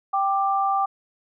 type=tone pair together; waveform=sine; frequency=784 / 1181.8 Hz; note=G5 / D6; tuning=0 / +10 cents; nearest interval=perfect fifth; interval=710 cents; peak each=-21 / -23 dBFS; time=0.13-0.86 s; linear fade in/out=10 ms; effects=none